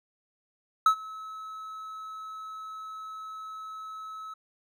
triangle tone with ADSR envelope, 1294 Hz, E6, 32 cents flat, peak -13 dBFS, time 0.86-4.34 s, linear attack 3 ms, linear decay 85 ms, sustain -23 dB, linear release 7 ms, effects none

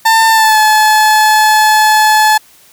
30% pulse tone with pitch glide, 896 to 860.5 Hz, A5 to A5, +31 to -39 cents, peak -3 dBFS, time 0.05-2.38 s, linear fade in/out 10 ms, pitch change -70 cents, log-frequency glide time 0.31-0.58 s, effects white hiss -44 dBFS RMS until 2.72 s

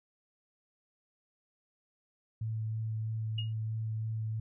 sine tone with vibrato, 110.4 Hz, A2, 6 cents sharp, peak -32 dBFS, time 2.41-4.4 s, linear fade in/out 5 ms, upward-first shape sine, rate 3.1 Hz, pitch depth 10 cents each way
sine tone with exponential decay, 2862 Hz, F7, 42 cents sharp, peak -33 dBFS, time 3.38-3.53 s, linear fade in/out 5 ms, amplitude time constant 32 ms
effects none

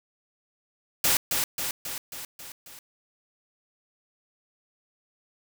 white noise with echo, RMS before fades -22 dBFS, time 1.04-1.17 s, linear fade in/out 2 ms, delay 270 ms, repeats 6, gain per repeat -4 dB, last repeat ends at 2.79 s, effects none

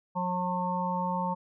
harmonic tone, 180.3 Hz, F#3, 45 cents flat, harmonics 1 / 3 / 5 / 6, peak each -32 / -37 / -30 / -37 dBFS, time 0.15-1.35 s, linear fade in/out 20 ms, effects none

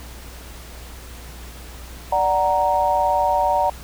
sine chord, D augmented, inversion none, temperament equal with one note detuned, 587.3 / 745.6 / 932.3 Hz, D5 / F#5 / A#5, 0 / +13 / 0 cents, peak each -22 / -20 / -19 dBFS, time 2.12-3.7 s, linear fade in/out 5 ms, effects added 60 Hz sine -37 dBFS peak until 3.83 s + pink hiss -41 dBFS RMS until 3.83 s

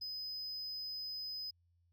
triangle tone, 5030 Hz, D#8, 18 cents sharp, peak -39 dBFS, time 0.01-1.51 s, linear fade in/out 10 ms, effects added 86 Hz sine -70 dBFS peak until 1.92 s

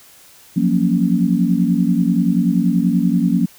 sine chord, Gb major seventh, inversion third, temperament equal, 174.61 / 185 / 233.1 / 277.2 Hz, F3 / Gb3 / Bb3 / Db4, 0 / 0 / 0 / 0 cents, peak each -18 / -18 / -18 / -20 dBFS, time 0.56-3.46 s, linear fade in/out 10 ms, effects white hiss -46 dBFS RMS until 3.58 s

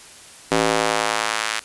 square tone with high-pass filter sweep, 55 Hz, A1, in tune, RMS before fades -21 dBFS, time 0.51-1.6 s, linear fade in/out 10 ms, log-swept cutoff 320 to 1700 Hz, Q 0.91, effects white hiss -43 dBFS RMS until 1.64 s + resampled to 24000 Hz

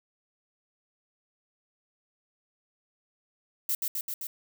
violet noise with echo, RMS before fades -28 dBFS, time 3.69-3.75 s, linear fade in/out 2 ms, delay 130 ms, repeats 4, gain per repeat -2 dB, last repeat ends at 4.27 s, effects none

